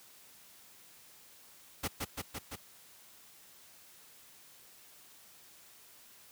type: noise with echo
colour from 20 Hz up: pink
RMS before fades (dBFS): -34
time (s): 1.83-1.88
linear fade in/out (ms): 10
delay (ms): 170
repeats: 4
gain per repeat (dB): -2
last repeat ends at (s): 2.56
effects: white hiss -58 dBFS RMS until 6.31 s + high-pass 60 Hz 12 dB/octave